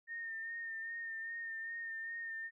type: tone with vibrato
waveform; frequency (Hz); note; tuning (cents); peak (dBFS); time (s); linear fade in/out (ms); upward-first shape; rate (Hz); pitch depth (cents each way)
sine; 1825; A#6; -37; -40; 0.07-2.51; 50; sine; 2.5; 26
effects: none